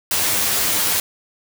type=noise with comb filter; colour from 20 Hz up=white; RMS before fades=-19 dBFS; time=0.11-1 s; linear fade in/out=2 ms; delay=9.9 ms; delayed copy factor=+0.6; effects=none